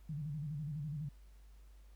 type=tone with vibrato; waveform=sine; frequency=149 Hz; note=D3; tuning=25 cents sharp; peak=-38 dBFS; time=0.09-1.09 s; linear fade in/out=5 ms; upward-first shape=square; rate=12 Hz; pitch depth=95 cents each way; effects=added 50 Hz sine -55 dBFS peak until 1.95 s + pink hiss -72 dBFS RMS until 1.95 s